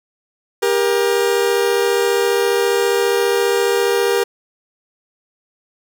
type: tone pair together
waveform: 40% pulse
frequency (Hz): 398.5 / 473.3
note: G4 / A#4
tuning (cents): +28 / +26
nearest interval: minor third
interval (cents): 298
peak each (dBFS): -16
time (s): 0.62-4.24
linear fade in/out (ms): 10
effects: none